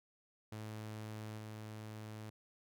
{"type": "tone with level steps", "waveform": "sawtooth", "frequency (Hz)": 108.1, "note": "A2", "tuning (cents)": -30, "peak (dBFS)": [-40, -42], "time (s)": [0.52, 2.3], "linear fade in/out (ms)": 5, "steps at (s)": 1.37, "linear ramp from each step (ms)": 20, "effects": []}